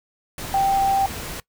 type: tone in noise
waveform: sine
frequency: 783 Hz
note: G5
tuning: 2 cents flat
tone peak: -16 dBFS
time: 0.54-1.06 s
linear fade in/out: 2 ms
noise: pink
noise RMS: -32 dBFS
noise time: 0.38-1.4 s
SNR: +13 dB
effects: noise-tail reverb RT60 0.1 s tail -21 dB re dry